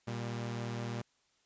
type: tone pair together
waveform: sawtooth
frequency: 118.3 / 198.96 Hz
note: A#2 / G3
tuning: +26 / +26 cents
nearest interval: major sixth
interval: 900 cents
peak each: -33 / -39 dBFS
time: 0.07-1.02 s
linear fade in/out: 10 ms
effects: white hiss -73 dBFS RMS until 1.45 s + resampled to 16000 Hz